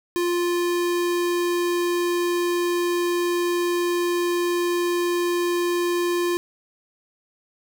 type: tone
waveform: square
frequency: 349.6 Hz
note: F4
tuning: 2 cents sharp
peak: -21 dBFS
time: 0.16-6.37 s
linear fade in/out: 0 ms
effects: none